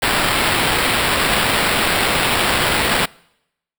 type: noise with sample-and-hold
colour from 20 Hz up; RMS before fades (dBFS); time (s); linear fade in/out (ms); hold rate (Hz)
white; -17; 0.02-3.06; 10; 6300
effects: noise-tail reverb RT60 0.8 s tail -25 dB re dry